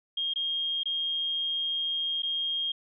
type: tone with dropouts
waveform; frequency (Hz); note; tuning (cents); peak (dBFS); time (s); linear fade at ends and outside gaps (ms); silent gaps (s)
sine; 3233; G#7; -47; -27; 0.17-2.72; 5; 0.337-0.358 / 0.834-0.856 / 2.222-2.231
effects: none